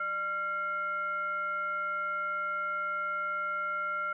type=tone with frequency modulation; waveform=sine; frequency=1379 Hz; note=F6; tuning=22 cents flat; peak=-30 dBFS; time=0-4.13 s; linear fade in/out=5 ms; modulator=779 Hz; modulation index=0.47; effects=none